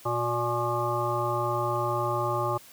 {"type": "harmonic tone with a mistuned harmonic", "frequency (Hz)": 120, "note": "B2", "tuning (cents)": -49, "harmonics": [1, 3, 5, 7, 9, 10], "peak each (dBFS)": [-32, -32, -32, -32, -32, -32], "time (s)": [0.05, 2.58], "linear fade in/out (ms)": 10, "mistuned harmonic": 5, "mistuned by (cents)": -33, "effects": ["white hiss -51 dBFS RMS until 2.72 s", "high-pass 60 Hz 12 dB/octave"]}